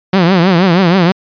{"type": "tone with vibrato", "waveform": "sawtooth", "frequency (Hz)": 180, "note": "F#3", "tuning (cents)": -47, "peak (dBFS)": -3, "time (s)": [0.13, 1.12], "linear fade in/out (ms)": 5, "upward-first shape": "triangle", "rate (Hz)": 6.3, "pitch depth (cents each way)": 180, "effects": ["resampled to 11025 Hz"]}